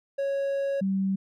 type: tone pair in turn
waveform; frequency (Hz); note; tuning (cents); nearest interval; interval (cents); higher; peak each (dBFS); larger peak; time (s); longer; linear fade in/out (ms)
triangle / sine; 553 / 193.05; C#5 / G3; -4 / -26; octave + tritone; 1822; first; -23; neither; 0.18-0.81 / 0.81-1.16; first; 10
effects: none